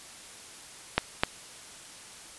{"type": "clicks", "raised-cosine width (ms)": 0.3, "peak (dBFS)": -5, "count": 2, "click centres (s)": [0.98, 1.235], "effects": ["white hiss -47 dBFS RMS until 2.38 s", "resampled to 24000 Hz"]}